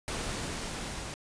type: noise with level ramp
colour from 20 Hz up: pink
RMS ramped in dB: -34 to -39 dBFS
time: 0.08-1.14 s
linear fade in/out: 0 ms
effects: resampled to 22050 Hz